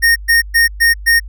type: tone bursts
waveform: square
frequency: 1848 Hz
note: A#6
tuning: 16 cents flat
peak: -8 dBFS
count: 5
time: 0.02-1.2 s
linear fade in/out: 20 ms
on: 140 ms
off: 120 ms
effects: added 50 Hz sine -26 dBFS peak until 1.28 s